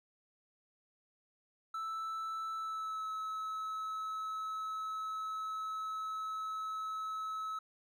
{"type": "tone with pitch glide", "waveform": "triangle", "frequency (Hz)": [1318.5, 1294.4], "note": ["E6", "E6"], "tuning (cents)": [0, -32], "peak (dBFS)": -35, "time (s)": [1.74, 7.59], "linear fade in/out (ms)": 5, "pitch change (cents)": -32, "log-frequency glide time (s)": [2.56, 3.09], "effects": []}